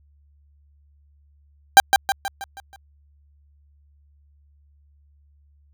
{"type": "tone with echo", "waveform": "30% pulse", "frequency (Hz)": 789, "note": "G5", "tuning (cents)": 11, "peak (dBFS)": -3, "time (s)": [1.77, 1.8], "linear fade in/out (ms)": 0, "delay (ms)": 160, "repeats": 6, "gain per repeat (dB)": -6, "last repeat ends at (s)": 2.76, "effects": ["added 72 Hz sine -54 dBFS peak until 5.73 s"]}